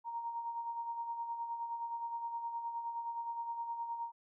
sine tone with tremolo, 932.3 Hz, A#5, in tune, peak -35 dBFS, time 0.04-4.12 s, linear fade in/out 50 ms, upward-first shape sine, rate 9.6 Hz, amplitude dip 50%, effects none

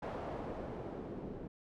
white noise with low-pass filter sweep, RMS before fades -43 dBFS, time 0.02-1.48 s, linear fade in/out 10 ms, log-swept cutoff 770 to 330 Hz, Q 1.1, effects none

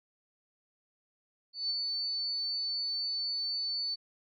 sine tone with ADSR envelope, 4498 Hz, C#8, 24 cents sharp, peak -28 dBFS, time 1.53-3.96 s, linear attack 170 ms, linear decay 20 ms, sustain -3 dB, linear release 24 ms, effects none

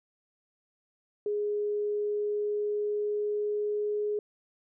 sine tone with pitch glide, 415.3 to 417.9 Hz, G#4 to G#4, 0 to +11 cents, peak -27 dBFS, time 1.26-4.19 s, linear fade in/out 2 ms, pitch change +11 cents, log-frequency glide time 1.51-4.03 s, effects none

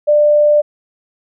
sine tone, 594 Hz, D5, 20 cents sharp, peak -7 dBFS, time 0.07-0.62 s, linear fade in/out 20 ms, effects none

